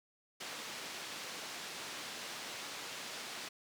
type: band-pass noise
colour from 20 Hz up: white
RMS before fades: -45 dBFS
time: 0.4-3.49 s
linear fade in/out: 10 ms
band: 180 to 5000 Hz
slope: 12 dB/octave
effects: none